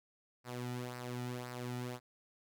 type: tone with flanger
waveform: sawtooth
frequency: 123.5 Hz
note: B2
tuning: in tune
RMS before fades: -42 dBFS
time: 0.44-2 s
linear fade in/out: 50 ms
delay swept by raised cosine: 0.29 to 1.89 ms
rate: 1.9 Hz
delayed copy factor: -0.6
effects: none